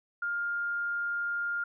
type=tone; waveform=sine; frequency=1407 Hz; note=F6; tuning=12 cents sharp; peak=-29 dBFS; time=0.22-1.64 s; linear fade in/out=5 ms; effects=none